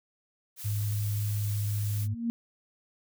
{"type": "noise", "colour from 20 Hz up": "blue", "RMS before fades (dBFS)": -41, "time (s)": [0.56, 2.08], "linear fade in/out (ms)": 50}
{"type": "tone", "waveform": "sine", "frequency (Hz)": 103.83, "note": "G#2", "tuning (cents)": 0, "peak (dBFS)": -27, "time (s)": [0.64, 2.15], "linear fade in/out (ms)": 20}
{"type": "tone with exponential growth", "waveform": "sine", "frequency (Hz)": 233.1, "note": "A#3", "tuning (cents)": 0, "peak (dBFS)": -24, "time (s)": [1.87, 2.3], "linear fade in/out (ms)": 0, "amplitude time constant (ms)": 92}
{"effects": []}